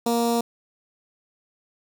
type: tone with notch filter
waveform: 15% pulse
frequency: 234.4 Hz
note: A#3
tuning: 10 cents sharp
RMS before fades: -22 dBFS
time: 0.06-0.41 s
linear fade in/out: 5 ms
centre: 2100 Hz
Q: 0.77
effects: none